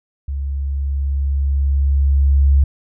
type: tone with level ramp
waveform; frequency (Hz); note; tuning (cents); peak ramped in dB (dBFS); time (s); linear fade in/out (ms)
sine; 69.3; C#2; 0; -20 to -8; 0.28-2.64; 5
effects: none